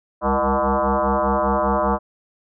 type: tone with frequency modulation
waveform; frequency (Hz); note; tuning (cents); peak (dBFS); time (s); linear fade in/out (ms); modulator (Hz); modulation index
sine; 200; G3; +35; -16; 0.21-1.99; 50; 135; 7.7
effects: none